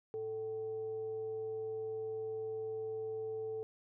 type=tone with frequency modulation; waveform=sine; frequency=440 Hz; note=A4; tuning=in tune; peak=-37 dBFS; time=0.14-3.63 s; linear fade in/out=0 ms; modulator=328 Hz; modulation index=0.25; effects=none